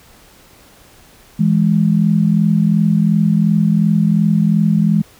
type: tone pair together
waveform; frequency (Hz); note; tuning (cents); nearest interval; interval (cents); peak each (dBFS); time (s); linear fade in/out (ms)
sine; 164.81 / 207.6; E3 / G#3; 0 / 0; major third; 400; -13; 1.39-5.02; 10
effects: pink hiss -46 dBFS RMS until 5.19 s